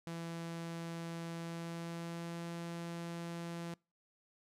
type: tone with pitch glide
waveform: sawtooth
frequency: 167.3 to 169.64 Hz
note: E3 to E3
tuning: +26 to +50 cents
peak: -37 dBFS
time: 0.07-3.74 s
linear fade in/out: 0 ms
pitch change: +24 cents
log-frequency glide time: 1.36-2.49 s
effects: noise-tail reverb RT60 0.3 s tail -26 dB re dry + low-pass 11000 Hz 12 dB/octave